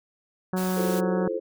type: harmonic tone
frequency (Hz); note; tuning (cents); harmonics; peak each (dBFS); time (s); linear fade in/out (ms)
185; F#3; 0; 1 / 2 / 3 / 4 / 5 / 6 / 7 / 8 / 9; -25 / -31 / -35 / -37 / -39 / -41 / -42 / -43 / -44; 0.53-1.28; 2
type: noise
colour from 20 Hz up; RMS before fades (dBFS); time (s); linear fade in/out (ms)
white; -37; 0.56-1.01; 20
type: chord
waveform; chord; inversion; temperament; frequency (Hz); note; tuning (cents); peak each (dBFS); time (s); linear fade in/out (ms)
sine; F major seventh; third; just; 327.4 / 349.2 / 436.5 / 523.8; E4 / F4 / A4 / C5; -12 / 0 / -14 / +2; -36 / -32 / -30 / -30; 0.76-1.4; 20
effects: none